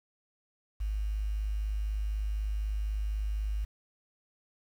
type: tone with quantisation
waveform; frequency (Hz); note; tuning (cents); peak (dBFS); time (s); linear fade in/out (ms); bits
sine; 52; G#1; +3; -29; 0.8-3.65; 10; 9
effects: none